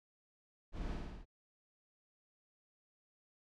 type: noise with echo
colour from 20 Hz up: brown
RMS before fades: -41 dBFS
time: 0.72-0.98 s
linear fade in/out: 50 ms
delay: 55 ms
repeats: 5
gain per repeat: -2 dB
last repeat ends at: 1.255 s
effects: low-pass 5000 Hz 12 dB/octave